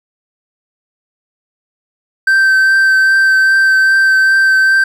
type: tone with vibrato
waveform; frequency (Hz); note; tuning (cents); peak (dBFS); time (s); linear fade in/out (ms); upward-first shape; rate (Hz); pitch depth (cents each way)
triangle; 1555; G6; -14; -5; 2.27-4.84; 5; triangle; 2.5; 15
effects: none